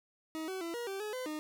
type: tone with pitch steps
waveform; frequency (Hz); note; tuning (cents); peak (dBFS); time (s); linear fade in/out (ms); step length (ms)
40% pulse; 317.2 / 377.9 / 335.4 / 476.3 / 389.4 / 423.8 / 509 / 306.3; D#4 / F#4 / E4 / A#4 / G4 / G#4 / C5 / D#4; +33 / +37 / +30 / +37 / -12 / +35 / -48 / -27; -36; 0.35-1.39; 0; 130
effects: none